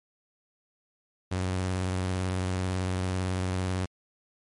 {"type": "tone with vibrato", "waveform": "sawtooth", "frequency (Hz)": 92.5, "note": "F#2", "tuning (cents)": 0, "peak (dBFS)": -23, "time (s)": [1.31, 3.86], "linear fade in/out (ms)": 10, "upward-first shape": "square", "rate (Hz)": 18, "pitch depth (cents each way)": 29, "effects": ["MP3 48 kbps"]}